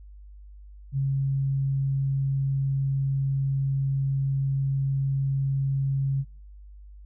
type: tone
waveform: sine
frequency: 136.6 Hz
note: C#3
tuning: 25 cents flat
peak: -22 dBFS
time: 0.92-6.25 s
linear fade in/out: 50 ms
effects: noise-tail reverb RT60 0.4 s tail -26 dB re dry + added 50 Hz sine -43 dBFS peak until 7.05 s